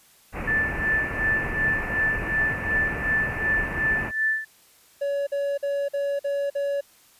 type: low-pass noise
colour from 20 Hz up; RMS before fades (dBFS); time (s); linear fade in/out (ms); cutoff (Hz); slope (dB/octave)
pink; -31; 0.32-4.12; 50; 2700; 96
type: tone with tremolo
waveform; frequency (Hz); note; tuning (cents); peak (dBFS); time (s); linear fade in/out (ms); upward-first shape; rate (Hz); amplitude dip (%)
sine; 1760; A6; 0; -19; 0.47-4.45; 10; sine; 2.7; 80
type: tone bursts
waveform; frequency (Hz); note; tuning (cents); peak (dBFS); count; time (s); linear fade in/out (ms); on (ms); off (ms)
triangle; 564; C#5; +30; -21; 6; 5.01-6.81; 10; 260; 48
effects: white hiss -56 dBFS RMS until 7.19 s + resampled to 32000 Hz